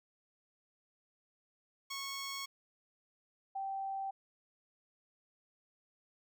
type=tone pair in turn; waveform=10% pulse / sine; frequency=1101 / 778.8 Hz; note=C#6 / G5; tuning=-12 / -12 cents; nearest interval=tritone; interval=600 cents; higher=first; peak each=-31 / -36 dBFS; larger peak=first; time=1.9-2.46 / 3.55-4.11 s; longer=neither; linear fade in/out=10 ms; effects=none